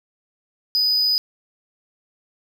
triangle tone, 4978 Hz, D#8, in tune, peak -15 dBFS, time 0.75-1.18 s, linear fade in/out 0 ms, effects none

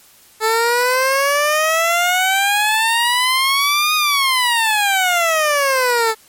15% pulse exponential two-way sweep, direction up then down, 435 to 1244.5 to 435 Hz, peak -7 dBFS, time 0.4-6.15 s, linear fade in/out 50 ms, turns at 3.95 s, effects white hiss -48 dBFS RMS until 6.28 s + MP3 64 kbps

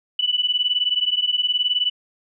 sine beating tone pair, 2960 / 2979 Hz, F#7 / F#7, 0 / +11 cents, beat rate 19 Hz, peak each -21 dBFS, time 0.19-1.9 s, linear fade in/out 5 ms, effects none

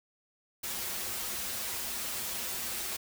white noise with comb filter, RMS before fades -36 dBFS, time 0.63-2.97 s, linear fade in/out 10 ms, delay 6.8 ms, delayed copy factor -0.85, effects none

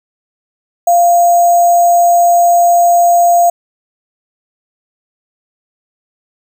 sine tone with sample-and-hold, 693 Hz, F5, 14 cents flat, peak -5 dBFS, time 0.87-3.5 s, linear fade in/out 5 ms, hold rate 7350 Hz, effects none

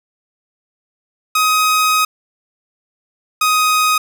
sawtooth tone pair in turn, 1259 / 1252.8 Hz, D#6 / D#6, +20 / +11 cents, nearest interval unison, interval 9 cents, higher first, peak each -8 dBFS, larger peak neither, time 1.35-2.05 / 3.41-3.98 s, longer first, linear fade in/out 5 ms, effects none

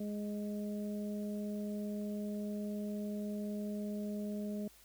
harmonic tone, 207.7 Hz, G#3, in tune, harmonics 1 / 2 / 3, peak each -37 / -46 / -47 dBFS, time 0-4.68 s, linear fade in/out 5 ms, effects added 50 Hz sine -68 dBFS peak until 4.84 s + white hiss -62 dBFS RMS until 4.84 s

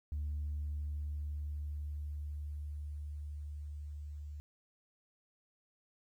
sine tone with level ramp, 74 Hz, D2, 14 cents sharp, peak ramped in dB -33 to -42 dBFS, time 0.12-4.4 s, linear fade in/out 0 ms, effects tanh soft clip ceiling -32 dBFS + 12-bit

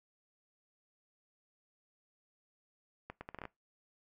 accelerating click train, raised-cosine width 0.5 ms, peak -28 dBFS, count 8, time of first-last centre 3.1-3.453 s, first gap 110 ms, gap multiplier 0.72, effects noise-tail reverb RT60 0.2 s tail -21 dB re dry

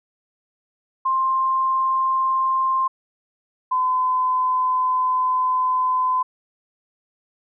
sine tone pair in turn, 1053 / 1018.9 Hz, C6 / C6, +11 / -46 cents, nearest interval minor second, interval 57 cents, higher first, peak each -17 dBFS, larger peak neither, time 1.05-2.88 / 3.71-6.23 s, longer second, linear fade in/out 10 ms, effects none

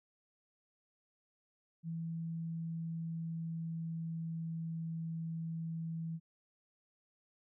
sine tone with pitch glide, 164.81 to 163.67 Hz, E3 to E3, 0 to -12 cents, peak -37 dBFS, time 1.83-6.2 s, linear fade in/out 50 ms, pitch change -12 cents, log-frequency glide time 2.21-4.88 s, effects none

